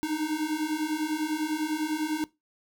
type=beating tone pair; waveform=square; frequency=302.5 / 312.5 Hz; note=D#4 / D#4; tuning=-49 / +8 cents; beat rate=10 Hz; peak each=-32 / -30 dBFS; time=0.03-2.24 s; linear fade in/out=0 ms; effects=noise-tail reverb RT60 0.2 s tail -20 dB re dry